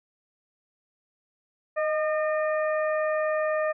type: harmonic tone with a mistuned harmonic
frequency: 608 Hz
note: D#5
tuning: 40 cents flat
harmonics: 1 / 2 / 3 / 4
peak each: -24 / -32 / -33 / -43 dBFS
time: 1.76-3.73 s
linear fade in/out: 20 ms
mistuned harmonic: 1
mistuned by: +34 cents
effects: none